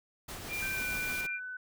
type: noise with tremolo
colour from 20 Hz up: pink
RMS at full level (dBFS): -41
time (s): 0.28-1.27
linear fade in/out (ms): 10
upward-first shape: triangle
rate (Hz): 6.3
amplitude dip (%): 35
type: tone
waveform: sine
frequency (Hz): 2387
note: D7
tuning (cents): +28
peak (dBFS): -34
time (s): 0.48-1.4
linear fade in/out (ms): 50
type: band-stop noise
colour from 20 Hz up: white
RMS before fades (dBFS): -43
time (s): 0.53-1.21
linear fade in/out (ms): 2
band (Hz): 400 to 1400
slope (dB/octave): 48
type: tone with pitch glide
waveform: sine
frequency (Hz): 1556 to 1499.5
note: G6 to F#6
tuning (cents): -13 to +23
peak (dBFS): -38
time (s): 0.62-1.57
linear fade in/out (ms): 5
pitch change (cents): -64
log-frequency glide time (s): 0.74-0.84
effects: none